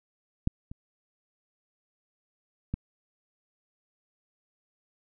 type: clicks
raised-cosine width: 5 ms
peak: -12 / -28 / -17 dBFS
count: 3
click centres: 0.474 / 0.715 / 2.74 s
effects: none